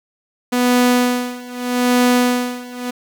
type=tone with tremolo; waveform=sawtooth; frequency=246.9 Hz; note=B3; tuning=in tune; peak=-7 dBFS; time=0.52-2.91 s; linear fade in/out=10 ms; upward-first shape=sine; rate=0.81 Hz; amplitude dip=90%; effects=7-bit